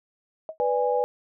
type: tone with exponential decay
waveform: sine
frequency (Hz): 636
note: D#5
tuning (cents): +38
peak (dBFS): -27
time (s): 0.49-0.58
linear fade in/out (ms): 1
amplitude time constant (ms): 18
type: chord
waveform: sine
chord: G# diminished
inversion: first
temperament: equal with one note detuned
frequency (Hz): 493.9 / 587.3 / 823.9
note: B4 / D5 / G#5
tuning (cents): 0 / 0 / -14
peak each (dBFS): -23 / -28 / -26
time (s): 0.6-1.04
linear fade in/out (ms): 0
effects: none